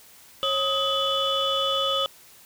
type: tone cluster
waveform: sine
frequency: 545 / 1260 / 2992 / 3439 Hz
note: C#5 / D#6 / F#7 / A7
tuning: -29 / +21 / +19 / -40 cents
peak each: -26 dBFS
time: 0.43-2.06 s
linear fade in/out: 0 ms
effects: tanh soft clip ceiling -16 dBFS + white hiss -51 dBFS RMS until 2.45 s